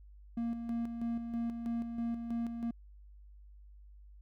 triangle tone with tremolo, 233.1 Hz, A#3, in tune, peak -30 dBFS, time 0.37-2.71 s, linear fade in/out 5 ms, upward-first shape square, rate 3.1 Hz, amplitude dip 50%, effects added 50 Hz sine -52 dBFS peak until 4.21 s

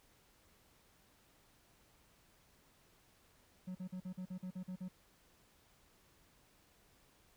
triangle tone bursts, 183.9 Hz, F#3, 10 cents flat, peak -39 dBFS, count 10, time 3.67-4.886 s, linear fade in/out 10 ms, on 82 ms, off 44 ms, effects pink hiss -69 dBFS RMS until 7.36 s

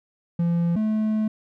triangle tone pair in turn, 170.6 / 216.3 Hz, F3 / A3, -40 / -29 cents, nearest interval major third, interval 411 cents, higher second, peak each -17 / -18 dBFS, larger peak first, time 0.39-0.76 / 0.76-1.28 s, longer second, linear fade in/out 5 ms, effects none

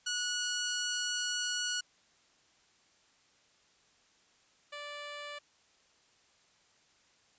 10% pulse tone pair in turn, 1462 / 584.4 Hz, F#6 / D5, -21 / -9 cents, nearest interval octave + major third, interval 1588 cents, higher first, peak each -23 / -33 dBFS, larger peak first, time 0.06-1.81 / 4.72-5.39 s, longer first, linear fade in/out 10 ms, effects white hiss -67 dBFS RMS until 7.38 s + resampled to 16000 Hz

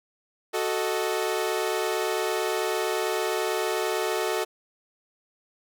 sawtooth chord, D# diminished, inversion first, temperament equal with one note detuned, 371.1 / 440 / 622.3 Hz, F#4 / A4 / D#5, +5 / 0 / 0 cents, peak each -25 / -24 / -28 dBFS, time 0.53-4.45 s, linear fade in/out 20 ms, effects none

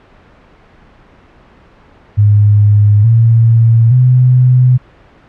sine tone with pitch steps, 103.8 / 114.51 / 126.32 Hz, G#2 / A#2 / B2, 0 / -30 / +39 cents, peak -4 dBFS, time 2.17-4.78 s, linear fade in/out 20 ms, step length 870 ms, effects pink hiss -43 dBFS RMS until 5.28 s + low-pass 2000 Hz 12 dB/octave

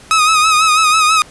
sawtooth tone with vibrato, 1264 Hz, D#6, 27 cents sharp, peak -5 dBFS, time 0.11-1.22 s, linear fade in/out 0 ms, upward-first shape sine, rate 6.1 Hz, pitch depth 54 cents each way, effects pink hiss -40 dBFS RMS until 1.3 s + resampled to 24000 Hz

